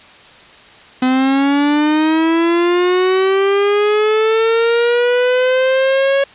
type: linear sweep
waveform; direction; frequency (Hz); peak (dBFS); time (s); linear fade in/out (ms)
45% pulse; up; 253.5 to 554.4; -11; 1.02-6.24; 5
effects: white hiss -41 dBFS RMS until 6.34 s + resampled to 8000 Hz